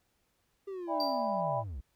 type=linear sweep; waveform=triangle; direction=down; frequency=400 to 55 Hz; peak=-35 dBFS; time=0.67-1.81 s; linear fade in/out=10 ms
type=chord; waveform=sine; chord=E minor seventh; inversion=third; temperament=equal with one note detuned; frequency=587.3 / 659.3 / 804.2 / 987.8 Hz; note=D5 / E5 / G5 / B5; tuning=0 / 0 / +44 / 0 cents; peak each=-35 dBFS; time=0.87-1.64 s; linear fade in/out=50 ms
type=tone with exponential decay; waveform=triangle; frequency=4699 Hz; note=D8; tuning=in tune; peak=-30 dBFS; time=1-1.41 s; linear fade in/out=2 ms; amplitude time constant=88 ms
effects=pink hiss -75 dBFS RMS until 1.95 s